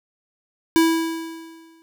square tone with exponential decay, 327.5 Hz, E4, 11 cents flat, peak -12 dBFS, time 0.76-1.82 s, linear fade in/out 0 ms, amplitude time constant 230 ms, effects none

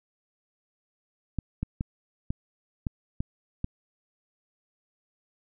clicks, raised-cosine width 5 ms, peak -16 dBFS, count 7, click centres 1.387 / 1.63 / 1.809 / 2.305 / 2.868 / 3.205 / 3.644 s, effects none

